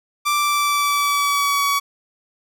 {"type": "tone with pitch glide", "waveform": "sawtooth", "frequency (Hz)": [1174.7, 1130.8], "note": ["D6", "C#6"], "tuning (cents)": [0, 34], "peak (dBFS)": -13, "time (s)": [0.25, 1.8], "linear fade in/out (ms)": 20, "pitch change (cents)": -66, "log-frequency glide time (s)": [0.36, 1.65], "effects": []}